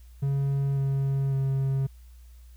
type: tone with pitch steps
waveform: triangle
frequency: 138.59 / 136.92 / 135.27 Hz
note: C#3 / C#3 / C#3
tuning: 0 / -21 / -42 cents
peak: -21 dBFS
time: 0.22-1.87 s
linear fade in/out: 10 ms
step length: 550 ms
effects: added 60 Hz sine -46 dBFS peak until 2.56 s + white hiss -64 dBFS RMS until 2.56 s